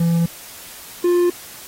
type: tone pair in turn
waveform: triangle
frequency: 168.4 / 351.7 Hz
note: E3 / F4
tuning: +37 / +12 cents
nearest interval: octave + minor second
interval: 1275 cents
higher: second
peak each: -12 / -11 dBFS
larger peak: second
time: 0-0.26 / 1.04-1.3 s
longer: neither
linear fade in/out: 5 ms
effects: white hiss -38 dBFS RMS until 1.67 s + AAC 48 kbps